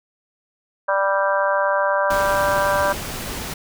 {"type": "harmonic tone", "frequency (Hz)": 196, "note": "G3", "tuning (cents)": 0, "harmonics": [3, 4, 5, 6, 7, 8], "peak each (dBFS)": [-20, -29, -22, -26, -29, -24], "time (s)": [0.88, 2.93], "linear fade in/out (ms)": 10}
{"type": "noise", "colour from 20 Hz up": "pink", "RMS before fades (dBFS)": -29, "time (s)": [2.1, 3.54], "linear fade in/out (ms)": 5}
{"effects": []}